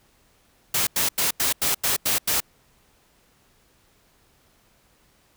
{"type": "noise bursts", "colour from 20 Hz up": "white", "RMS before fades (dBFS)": -22, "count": 8, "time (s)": [0.74, 2.403], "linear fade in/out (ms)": 5, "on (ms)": 130, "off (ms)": 89, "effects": ["pink hiss -61 dBFS RMS until 5.36 s"]}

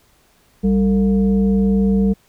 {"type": "tone with frequency modulation", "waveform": "sine", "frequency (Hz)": 196.4, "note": "G3", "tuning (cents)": 4, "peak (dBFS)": -12, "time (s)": [0.63, 2.14], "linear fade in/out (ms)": 20, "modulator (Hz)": 255, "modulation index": 0.62, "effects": ["pink hiss -56 dBFS RMS until 2.28 s"]}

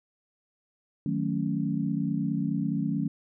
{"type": "chord", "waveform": "sine", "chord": "D# half-diminished seventh", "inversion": "none", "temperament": "equal", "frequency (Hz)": [155.56, 185, 220, 277.2], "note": ["D#3", "F#3", "A3", "C#4"], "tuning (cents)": [0, 0, 0, 0], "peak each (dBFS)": -31, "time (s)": [1.06, 3.08], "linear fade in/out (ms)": 2, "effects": []}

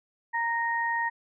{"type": "tone pair together", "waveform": "sine", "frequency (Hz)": [929.4, 1862], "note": ["A#5", "A#6"], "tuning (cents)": [-5, -2], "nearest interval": "octave", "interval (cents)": 1203, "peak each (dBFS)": -28, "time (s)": [0.33, 1.1], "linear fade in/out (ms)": 20, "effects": []}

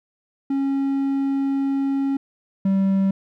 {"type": "tone pair in turn", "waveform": "triangle", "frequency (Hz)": [274.1, 193.82], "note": ["C#4", "G3"], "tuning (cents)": [-19, -19], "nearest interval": "tritone", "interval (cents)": 600, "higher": "first", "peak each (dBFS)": [-17, -14], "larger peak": "second", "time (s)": [[0.5, 2.17], [2.65, 3.11]], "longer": "first", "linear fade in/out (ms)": 5, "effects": []}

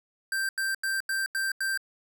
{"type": "tone bursts", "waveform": "square", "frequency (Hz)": 1571, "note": "G6", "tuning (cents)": 3, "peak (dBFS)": -27, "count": 6, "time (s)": [0.32, 1.775], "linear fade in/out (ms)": 2, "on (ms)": 170, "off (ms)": 87, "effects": []}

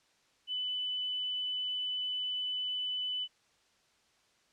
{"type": "tone", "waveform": "sine", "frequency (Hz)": 2997, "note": "F#7", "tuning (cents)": 22, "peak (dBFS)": -32, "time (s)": [0.47, 3.28], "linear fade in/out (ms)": 50, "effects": ["white hiss -69 dBFS RMS until 4.52 s", "low-pass 6000 Hz 12 dB/octave"]}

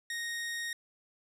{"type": "tone", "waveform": "sawtooth", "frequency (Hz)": 1864.7, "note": "A#6", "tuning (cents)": 0, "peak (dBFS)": -31, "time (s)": [0.1, 0.73], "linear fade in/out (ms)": 2, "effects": ["low-pass 12000 Hz 12 dB/octave"]}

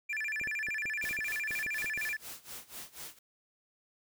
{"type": "tone with vibrato", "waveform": "triangle", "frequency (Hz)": 2037, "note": "C7", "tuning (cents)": -47, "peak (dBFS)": -31, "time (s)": [0.09, 2.17], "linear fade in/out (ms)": 10, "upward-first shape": "square", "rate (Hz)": 13, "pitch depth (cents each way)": 270}
{"type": "clicks", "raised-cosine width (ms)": 2, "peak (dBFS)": -34, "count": 11, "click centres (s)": [0.414, 0.473, 0.686, 0.855, 1.041, 1.11, 1.189, 1.508, 1.663, 1.844, 1.976]}
{"type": "noise with tremolo", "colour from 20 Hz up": "white", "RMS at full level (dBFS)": -43, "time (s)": [1.02, 3.19], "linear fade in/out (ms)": 5, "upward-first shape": "sine", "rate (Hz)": 4.1, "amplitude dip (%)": 90}
{"effects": []}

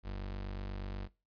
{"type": "tone", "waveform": "35% pulse", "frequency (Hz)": 48.28, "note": "G1", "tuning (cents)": -26, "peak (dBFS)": -36, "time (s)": [0.03, 1.09], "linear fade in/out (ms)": 50, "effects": ["noise-tail reverb RT60 0.3 s tail -22 dB re dry", "resampled to 11025 Hz"]}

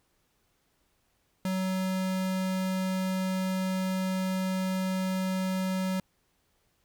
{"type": "tone", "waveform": "square", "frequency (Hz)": 187.6, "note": "F#3", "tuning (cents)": 24, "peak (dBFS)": -28, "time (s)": [1.45, 6], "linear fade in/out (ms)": 2, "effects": ["pink hiss -72 dBFS RMS until 6.84 s"]}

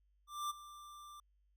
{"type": "tone with ADSR envelope", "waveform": "square", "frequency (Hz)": 1182, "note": "D6", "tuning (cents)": 11, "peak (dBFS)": -36, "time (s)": [0.27, 1.2], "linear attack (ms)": 230, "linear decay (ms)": 19, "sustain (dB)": -16, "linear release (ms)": 3, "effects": ["added 50 Hz sine -70 dBFS peak until 1.56 s"]}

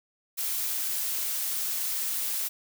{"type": "noise", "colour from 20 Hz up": "blue", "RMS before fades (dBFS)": -30, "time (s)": [0.37, 2.49], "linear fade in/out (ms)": 20, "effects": []}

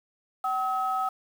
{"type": "tone pair together", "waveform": "sine", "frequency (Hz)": [761.7, 1281], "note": ["G5", "E6"], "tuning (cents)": [-50, -50], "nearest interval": "major sixth", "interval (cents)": 900, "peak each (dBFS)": [-27, -27], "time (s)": [0.44, 1.09], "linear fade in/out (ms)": 5, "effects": ["tanh soft clip ceiling -17 dBFS", "8-bit"]}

